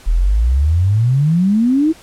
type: exponential sweep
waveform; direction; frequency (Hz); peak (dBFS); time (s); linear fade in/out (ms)
sine; up; 37.63 to 330; -10; 0.06-1.93; 20
effects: pink hiss -42 dBFS RMS until 2.02 s + low-pass 11000 Hz 12 dB/octave